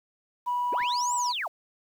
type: tone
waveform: sine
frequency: 978 Hz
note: B5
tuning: 17 cents flat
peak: -24 dBFS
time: 0.46-1.33 s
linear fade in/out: 20 ms
type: linear two-way sweep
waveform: sine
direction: up then down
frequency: 197.1 to 8000 to 502 Hz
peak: -28 dBFS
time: 0.72-1.48 s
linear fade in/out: 10 ms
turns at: 1.15 s
effects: tanh soft clip ceiling -20 dBFS + 9-bit